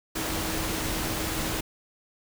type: tone in noise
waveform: sine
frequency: 318.7 Hz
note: D#4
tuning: 42 cents sharp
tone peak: -36 dBFS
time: 0.15-1.61 s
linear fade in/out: 10 ms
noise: pink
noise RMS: -30 dBFS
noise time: 0.15-1.61 s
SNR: -9 dB
effects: none